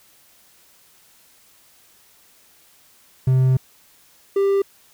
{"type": "tone pair in turn", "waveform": "triangle", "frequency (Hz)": [130, 395.1], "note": ["C3", "G4"], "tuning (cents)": [-11, 14], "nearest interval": "octave + perfect fifth", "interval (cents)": 1925, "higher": "second", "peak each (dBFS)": [-11, -13], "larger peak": "first", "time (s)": [[3.27, 3.57], [4.36, 4.62]], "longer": "first", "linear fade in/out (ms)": 5, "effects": ["white hiss -54 dBFS RMS until 4.93 s"]}